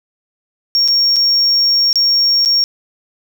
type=tone with dropouts; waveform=triangle; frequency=5540 Hz; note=F8; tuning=15 cents flat; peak=-7 dBFS; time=0.75-2.64 s; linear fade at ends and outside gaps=0 ms; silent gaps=0.878-0.884 / 1.16-1.165 / 1.929-1.957 / 2.45-2.458 s; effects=tanh soft clip ceiling -6 dBFS + 8-bit